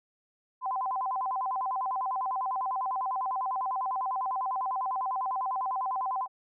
sine tone with vibrato, 885 Hz, A5, 10 cents sharp, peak -28 dBFS, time 0.61-6.28 s, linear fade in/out 50 ms, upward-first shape square, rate 10 Hz, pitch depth 240 cents each way, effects none

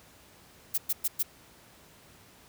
violet noise bursts, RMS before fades -27 dBFS, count 4, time 0.74-1.23 s, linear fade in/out 10 ms, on 40 ms, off 110 ms, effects pink hiss -56 dBFS RMS until 2.48 s + high-pass 60 Hz 12 dB/octave

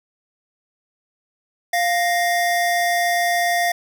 square tone pair together, 698.5 / 1864.8 Hz, F5 / A#6, 0 / 0 cents, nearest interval octave + perfect fourth, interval 1700 cents, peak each -19 / -23 dBFS, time 1.73-3.72 s, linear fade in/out 5 ms, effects none

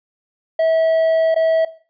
triangle tone with dropouts, 648 Hz, E5, 30 cents flat, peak -11 dBFS, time 0.59-1.65 s, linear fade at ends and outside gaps 5 ms, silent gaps 1.345-1.361 s, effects noise-tail reverb RT60 0.4 s tail -17 dB re dry + resampled to 11025 Hz

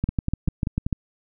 two click trains, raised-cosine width 5 ms, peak -10 / -11 dBFS, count 7 / 5, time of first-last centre 0.04-0.928 / 0.09-0.865 s, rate 6.76 / 5.16 Hz, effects none

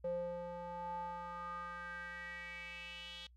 square tone with band-pass filter sweep, 174.61 Hz, F3, in tune, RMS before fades -45 dBFS, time 0.04-3.27 s, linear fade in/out 5 ms, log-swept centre 510 to 3400 Hz, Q 5.3, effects noise-tail reverb RT60 0.1 s tail -24 dB re dry + added 60 Hz sine -60 dBFS peak until 3.36 s

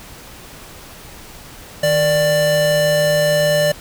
square tone pair together, 155.56 / 590.9 Hz, D#3 / D5, 0 / +10 cents, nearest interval octave + major seventh, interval 2310 cents, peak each -23 / -14 dBFS, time 1.83-3.72 s, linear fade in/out 5 ms, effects pink hiss -38 dBFS RMS until 3.8 s

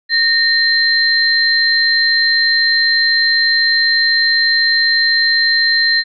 sine tone pair together, 1838 / 4126 Hz, A#6 / C8, -25 / -25 cents, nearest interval octave + major second, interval 1400 cents, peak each -13 / -13 dBFS, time 0.09-6.04 s, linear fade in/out 50 ms, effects none

